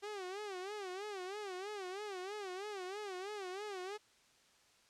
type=tone with vibrato; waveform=sawtooth; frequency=392 Hz; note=G4; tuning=in tune; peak=-38 dBFS; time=0.02-3.98 s; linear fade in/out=20 ms; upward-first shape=sine; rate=3.1 Hz; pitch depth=140 cents each way; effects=white hiss -68 dBFS RMS until 4.89 s + low-pass 7000 Hz 12 dB/octave